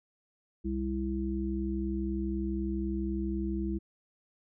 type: harmonic tone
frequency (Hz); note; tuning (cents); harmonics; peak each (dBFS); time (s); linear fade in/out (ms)
66; C2; +16; 1 / 3 / 5; -34 / -34 / -34; 0.64-3.79; 20
effects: none